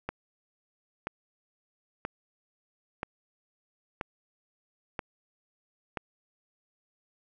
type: click train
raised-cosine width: 0.5 ms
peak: -17 dBFS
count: 7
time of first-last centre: 0.09-5.972 s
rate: 1.02 Hz
effects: none